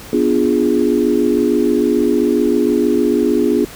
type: chord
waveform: sine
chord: B diminished seventh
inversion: none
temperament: equal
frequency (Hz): 246.9 / 293.7 / 349.2 / 415.3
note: B3 / D4 / F4 / Ab4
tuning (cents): 0 / 0 / 0 / 0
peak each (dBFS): -17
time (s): 0.13-3.65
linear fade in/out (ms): 2
effects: pink hiss -35 dBFS RMS until 3.75 s